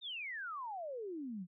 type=exponential sweep; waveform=sine; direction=down; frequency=3772 to 168.3 Hz; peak=-40 dBFS; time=0.01-1.47 s; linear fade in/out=50 ms; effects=none